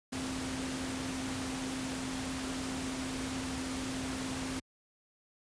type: tone in noise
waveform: sine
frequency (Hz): 261.6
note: C4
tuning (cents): 0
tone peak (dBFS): -37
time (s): 0.12-4.6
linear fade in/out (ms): 10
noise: pink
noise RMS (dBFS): -39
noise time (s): 0.12-4.6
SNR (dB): -1
effects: high-pass 60 Hz 12 dB/octave + resampled to 22050 Hz